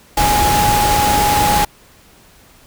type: tone in noise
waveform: sine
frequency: 830.6 Hz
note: G#5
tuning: in tune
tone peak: -13 dBFS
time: 0.17-1.65 s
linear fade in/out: 5 ms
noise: pink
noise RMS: -17 dBFS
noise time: 0.17-1.65 s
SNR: +1 dB
effects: pink hiss -47 dBFS RMS until 2.66 s